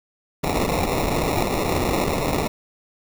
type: noise with sample-and-hold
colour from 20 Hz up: violet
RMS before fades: -22 dBFS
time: 0.43-2.48 s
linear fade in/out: 10 ms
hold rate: 1575 Hz
effects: none